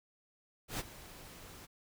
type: noise with ADSR envelope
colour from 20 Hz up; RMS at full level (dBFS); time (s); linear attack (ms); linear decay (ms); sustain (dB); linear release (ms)
pink; -36; 0.68-1.67; 110; 33; -16; 24
effects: none